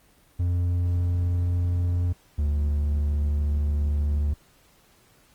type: tone pair in turn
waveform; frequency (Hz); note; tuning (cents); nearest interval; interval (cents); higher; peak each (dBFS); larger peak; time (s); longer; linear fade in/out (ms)
triangle; 88 / 73.34; F2 / D2; +14 / -2; minor third; 316; first; -19; neither; 0.39-2.13 / 2.38-4.34; second; 10
effects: pink hiss -59 dBFS RMS until 5.34 s + Opus 24 kbps